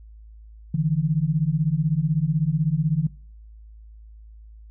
sine beating tone pair, 146.83 / 162.83 Hz, D3 / E3, 0 / -21 cents, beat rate 16 Hz, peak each -22 dBFS, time 0.74-3.07 s, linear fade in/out 5 ms, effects noise-tail reverb RT60 0.5 s tail -22 dB re dry + added 54 Hz sine -42 dBFS peak until 4.7 s

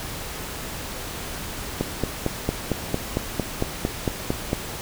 click train, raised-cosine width 2 ms, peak -8 dBFS, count 13, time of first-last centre 1.81-4.531 s, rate 4.41 Hz, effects pink hiss -33 dBFS RMS until 4.81 s

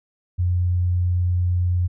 sine tone, 89.1 Hz, F2, 35 cents sharp, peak -17 dBFS, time 0.38-1.88 s, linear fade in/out 20 ms, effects none

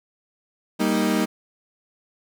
35% pulse chord, Eb major, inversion first, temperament equal, 196 / 233.1 / 311.1 Hz, G3 / Bb3 / Eb4, 0 / 0 / 0 cents, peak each -22 dBFS, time 0.79-1.26 s, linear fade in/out 20 ms, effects none

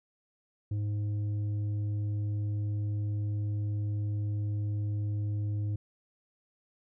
triangle tone with tanh clipping, 103.83 Hz, G#2, in tune, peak -30 dBFS, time 0.71-5.76 s, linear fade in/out 5 ms, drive 10 dB, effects none

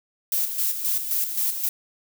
violet noise with tremolo, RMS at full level -23 dBFS, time 0.32-1.69 s, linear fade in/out 2 ms, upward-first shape square, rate 3.8 Hz, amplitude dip 55%, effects none

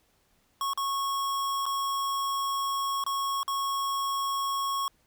square tone with dropouts, 1100 Hz, C#6, 14 cents flat, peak -28 dBFS, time 0.61-4.88 s, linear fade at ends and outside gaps 1 ms, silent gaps 0.734-0.775 / 1.656-1.663 / 3.039-3.064 / 3.431-3.479 s, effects pink hiss -68 dBFS RMS until 5.06 s

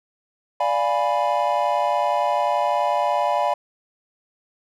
triangle chord, D diminished seventh, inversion none, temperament equal, 587.3 / 698.5 / 830.6 / 987.8 Hz, D5 / F5 / Ab5 / Cb6, 0 / 0 / 0 / 0 cents, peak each -22 dBFS, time 0.6-3.54 s, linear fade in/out 5 ms, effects none

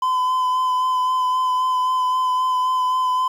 triangle tone with vibrato, 1016 Hz, B5, 49 cents sharp, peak -15 dBFS, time 0.02-3.28 s, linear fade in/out 5 ms, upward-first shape sine, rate 3.8 Hz, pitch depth 14 cents each way, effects 8-bit

